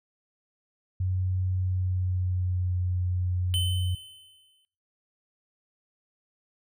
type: tone with pitch glide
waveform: sine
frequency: 92.5 to 90.34 Hz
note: F#2 to F#2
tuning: 0 to -41 cents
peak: -24 dBFS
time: 1-3.95 s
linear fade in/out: 5 ms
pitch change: -41 cents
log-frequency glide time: 1.56-2.78 s
type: tone with exponential decay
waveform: square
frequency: 3050 Hz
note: G7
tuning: 48 cents flat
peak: -26 dBFS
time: 3.54-4.65 s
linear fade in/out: 0 ms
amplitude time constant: 240 ms
effects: noise-tail reverb RT60 0.9 s tail -26 dB re dry